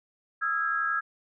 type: tone cluster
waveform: sine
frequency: 1278 / 1349 / 1649 Hz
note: D#6 / E6 / G#6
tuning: +46 / +40 / -13 cents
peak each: -33 / -29 / -28 dBFS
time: 0.41-1.01 s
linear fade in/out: 20 ms
effects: none